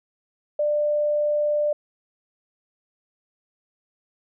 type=tone; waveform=sine; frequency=594 Hz; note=D5; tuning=20 cents sharp; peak=-19 dBFS; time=0.59-1.73 s; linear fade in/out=5 ms; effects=none